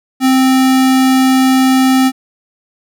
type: tone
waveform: square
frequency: 261.6 Hz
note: C4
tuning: in tune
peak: -8 dBFS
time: 0.2-2.12 s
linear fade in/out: 50 ms
effects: none